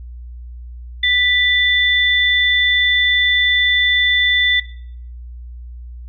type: tone pair together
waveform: sine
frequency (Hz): 1975.5 / 3527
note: B6 / A7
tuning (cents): 0 / +3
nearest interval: minor seventh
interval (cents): 1003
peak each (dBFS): -15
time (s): 1.03-4.6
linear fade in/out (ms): 5
effects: noise-tail reverb RT60 0.6 s tail -17 dB re dry + added 60 Hz sine -30 dBFS peak until 6.08 s